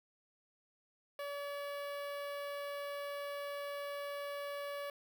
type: tone with notch filter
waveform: sawtooth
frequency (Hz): 571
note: D5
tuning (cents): -49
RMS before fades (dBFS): -42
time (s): 1.19-4.9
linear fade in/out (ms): 2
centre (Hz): 6900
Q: 0.73
effects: none